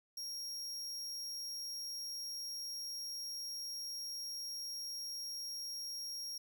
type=tone; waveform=40% pulse; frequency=5588 Hz; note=F8; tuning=in tune; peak=-40 dBFS; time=0.17-6.38 s; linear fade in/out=5 ms; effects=none